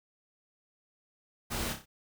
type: noise with echo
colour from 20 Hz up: pink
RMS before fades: -35 dBFS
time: 1.5-1.74 s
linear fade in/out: 20 ms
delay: 30 ms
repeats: 4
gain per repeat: -6 dB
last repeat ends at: 1.86 s
effects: none